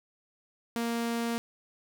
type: tone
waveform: sawtooth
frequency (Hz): 233.1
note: A#3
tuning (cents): 0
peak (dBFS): -25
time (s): 0.76-1.38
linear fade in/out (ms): 0
effects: none